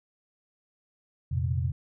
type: chord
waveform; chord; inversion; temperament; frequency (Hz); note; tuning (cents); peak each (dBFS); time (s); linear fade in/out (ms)
sine; F suspended fourth; none; just; 87.31 / 116.41 / 130.96; F2 / Bb2 / C3; 0 / -2 / +2; -28 / -32 / -29; 1.31-1.72; 10
effects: none